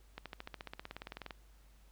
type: accelerating click train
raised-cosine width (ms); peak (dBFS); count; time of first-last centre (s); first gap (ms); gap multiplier
0.3; -27; 20; 0.18-1.308; 77; 0.97
effects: added 50 Hz sine -59 dBFS peak until 1.91 s + pink hiss -69 dBFS RMS until 1.91 s